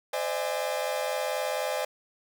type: tone cluster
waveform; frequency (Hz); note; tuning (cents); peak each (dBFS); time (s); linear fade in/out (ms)
40% pulse; 516 / 600 / 659 / 826; C5 / D5 / E5 / G#5; -24 / +37 / -1 / -10; -32 / -31 / -36 / -34; 0.13-1.85; 5
effects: none